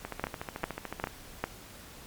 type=two click trains; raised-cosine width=0.5 ms; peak=-13 / -20 dBFS; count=4 / 15; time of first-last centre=0.24-1.44 / 0.05-1.072 s; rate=2.5 / 13.7 Hz; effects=pink hiss -49 dBFS RMS until 2.06 s + MP3 96 kbps